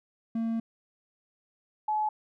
triangle / sine tone pair in turn, 227.3 / 854.7 Hz, A#3 / G#5, -43 / +49 cents, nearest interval octave + major seventh, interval 2292 cents, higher second, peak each -25 / -25 dBFS, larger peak neither, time 0.35-0.6 / 1.88-2.09 s, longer first, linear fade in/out 5 ms, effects none

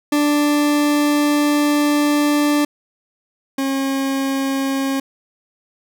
40% pulse tone pair in turn, 293.7 / 271 Hz, D4 / C#4, 0 / -39 cents, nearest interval minor second, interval 139 cents, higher first, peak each -13 / -17 dBFS, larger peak first, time 0.12-2.65 / 3.58-5 s, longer first, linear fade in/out 5 ms, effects none

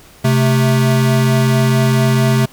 square tone pair together, 130.81 / 219.5 Hz, C3 / A3, 0 / -4 cents, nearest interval major sixth, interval 896 cents, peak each -12 / -17 dBFS, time 0.24-2.46 s, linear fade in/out 10 ms, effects pink hiss -43 dBFS RMS until 2.52 s

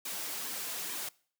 white noise with flanger, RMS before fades -38 dBFS, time 0.05-1.09 s, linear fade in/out 5 ms, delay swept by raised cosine 1.4 to 5.4 ms, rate 2.3 Hz, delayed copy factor -0.5, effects noise-tail reverb RT60 0.5 s tail -23 dB re dry + high-pass 200 Hz 12 dB/octave

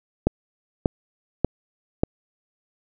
click train, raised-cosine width 2 ms, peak -4 dBFS, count 4, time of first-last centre 0.27-2.035 s, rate 1.7 Hz, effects none

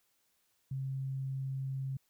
sine tone, 134.1 Hz, C3, 43 cents sharp, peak -34 dBFS, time 0.71-1.97 s, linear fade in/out 5 ms, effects white hiss -75 dBFS RMS until 2.09 s

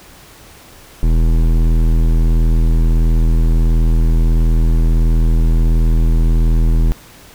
triangle tone with hard clipping, 40.74 Hz, E1, 20 cents flat, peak -11 dBFS, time 1.03-6.92 s, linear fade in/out 0 ms, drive 18 dB, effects pink hiss -41 dBFS RMS until 7.34 s

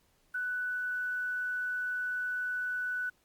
sine tone with quantisation, 1488 Hz, F#6, 9 cents sharp, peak -31 dBFS, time 0.34-3.1 s, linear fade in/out 10 ms, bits 10, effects pink hiss -70 dBFS RMS until 3.24 s + Opus 48 kbps

